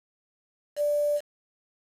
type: tone with quantisation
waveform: sine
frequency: 587.3 Hz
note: D5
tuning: in tune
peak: -22 dBFS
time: 0.76-1.21 s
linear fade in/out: 50 ms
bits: 7
effects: resampled to 32000 Hz